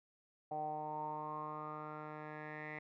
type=tone with low-pass filter sweep; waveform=10% pulse; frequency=152.6 Hz; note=D#3; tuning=33 cents flat; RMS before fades=-44 dBFS; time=0.51-2.79 s; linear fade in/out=5 ms; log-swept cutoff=730 to 2000 Hz; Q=8.7; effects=none